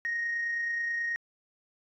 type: tone with amplitude modulation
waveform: sine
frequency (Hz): 1868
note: A#6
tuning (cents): +3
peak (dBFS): -26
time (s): 0.05-1.16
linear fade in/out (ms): 0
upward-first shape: sine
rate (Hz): 29.3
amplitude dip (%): 30
effects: tanh soft clip ceiling -25 dBFS